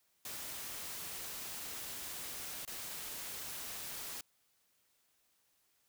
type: noise with dropouts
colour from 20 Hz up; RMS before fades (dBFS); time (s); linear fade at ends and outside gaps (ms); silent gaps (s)
white; -44; 0.25-4.21; 2; 2.651-2.676
effects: white hiss -75 dBFS RMS until 5.88 s